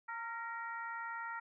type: harmonic tone with a mistuned harmonic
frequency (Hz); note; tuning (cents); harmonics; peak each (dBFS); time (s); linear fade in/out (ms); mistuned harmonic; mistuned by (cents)
460.1; A#4; -23; 2 / 3 / 4 / 5; -44 / -43 / -46 / -57; 0.08-1.4; 10; 4; +37
effects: none